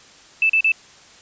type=tone bursts; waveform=sine; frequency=2636 Hz; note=E7; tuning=1 cent flat; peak=-13 dBFS; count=3; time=0.42-0.719 s; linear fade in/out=2 ms; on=75 ms; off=37 ms; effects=white hiss -47 dBFS RMS until 1.21 s + resampled to 16000 Hz